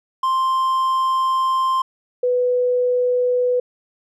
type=tone pair in turn; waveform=triangle / sine; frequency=1050 / 495.5 Hz; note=C6 / B4; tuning=+6 / +6 cents; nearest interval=octave + minor second; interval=1300 cents; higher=first; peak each=-14 / -15 dBFS; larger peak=first; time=0.23-1.82 / 2.23-3.6 s; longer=first; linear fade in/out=5 ms; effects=none

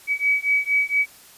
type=beating tone pair; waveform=sine; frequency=2274 / 2278.3 Hz; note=C#7 / C#7; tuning=+44 / +47 cents; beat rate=4.3 Hz; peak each=-21 dBFS; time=0.07-1.06 s; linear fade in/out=50 ms; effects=white hiss -48 dBFS RMS until 1.37 s + resampled to 32000 Hz

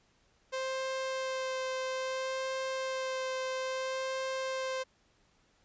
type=tone with vibrato; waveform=sawtooth; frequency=523.3 Hz; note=C5; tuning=in tune; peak=-29 dBFS; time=0.52-4.84 s; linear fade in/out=20 ms; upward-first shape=sine; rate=0.6 Hz; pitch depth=11 cents each way; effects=pink hiss -69 dBFS RMS until 5.64 s + resampled to 16000 Hz

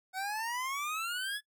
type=exponential sweep; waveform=25% pulse; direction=up; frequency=741 to 1725 Hz; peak=-30 dBFS; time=0.13-1.41 s; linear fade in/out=50 ms; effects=noise-tail reverb RT60 0.1 s tail -22 dB re dry

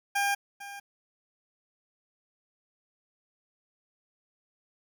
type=tone with echo; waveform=20% pulse; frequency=803 Hz; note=G5; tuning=41 cents sharp; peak=-20 dBFS; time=0.15-0.35 s; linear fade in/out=10 ms; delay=450 ms; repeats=1; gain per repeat=-15 dB; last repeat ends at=0.8 s; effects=10-bit

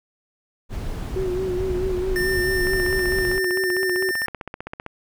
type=noise; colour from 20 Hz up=brown; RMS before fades=-28 dBFS; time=0.69-3.4 s; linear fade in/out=50 ms
type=tone with vibrato; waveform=sine; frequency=370 Hz; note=F#4; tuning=in tune; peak=-22 dBFS; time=1.16-4.11 s; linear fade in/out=2 ms; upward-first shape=sine; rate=4.6 Hz; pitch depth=51 cents each way
type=tone; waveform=square; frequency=1800 Hz; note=A6; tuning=39 cents sharp; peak=-23 dBFS; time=2.16-4.26 s; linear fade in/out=0 ms
type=click train; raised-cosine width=0.5 ms; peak=-17 dBFS; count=35; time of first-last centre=2.67-4.864 s; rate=15.5 Hz
effects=none

